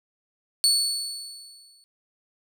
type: tone with exponential decay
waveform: 30% pulse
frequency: 4435 Hz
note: C#8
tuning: in tune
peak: -13 dBFS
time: 0.64-1.84 s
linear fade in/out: 0 ms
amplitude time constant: 260 ms
effects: none